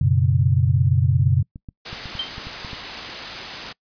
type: chord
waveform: sine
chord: F# suspended fourth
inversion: none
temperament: equal with one note detuned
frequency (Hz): 92.5 / 121.14 / 138.59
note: F#2 / B2 / C#3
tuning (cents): 0 / -33 / 0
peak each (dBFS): -19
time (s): 0.01-1.43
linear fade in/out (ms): 5
type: clicks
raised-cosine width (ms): 5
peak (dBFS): -23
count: 11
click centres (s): 1.196 / 1.274 / 1.559 / 1.688 / 1.93 / 2.057 / 2.153 / 2.381 / 2.47 / 2.648 / 2.732
type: noise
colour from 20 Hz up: white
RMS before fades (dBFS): -30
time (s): 1.85-3.73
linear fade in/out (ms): 10
type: tone with exponential decay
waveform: sine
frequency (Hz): 3136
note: G7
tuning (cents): 0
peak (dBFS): -19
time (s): 2.19-2.33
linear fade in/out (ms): 5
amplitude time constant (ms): 29
effects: noise-tail reverb RT60 0.1 s tail -24 dB re dry + resampled to 11025 Hz